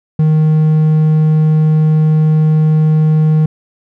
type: tone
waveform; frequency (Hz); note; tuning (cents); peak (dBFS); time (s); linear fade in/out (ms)
triangle; 155.56; D#3; 0; -5; 0.19-3.46; 5
effects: none